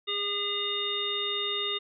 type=harmonic tone; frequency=406.9 Hz; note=G#4; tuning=35 cents flat; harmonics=1 / 3 / 5 / 7 / 9; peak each=-36 / -38 / -39 / -35 / -30 dBFS; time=0.07-1.79 s; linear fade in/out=20 ms; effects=none